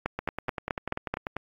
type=two click trains; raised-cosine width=0.5 ms; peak=-16 / -12 dBFS; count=13 / 6; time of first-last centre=0.19-1.366 / 0.06-1.14 s; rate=10.2 / 4.63 Hz; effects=AAC 32 kbps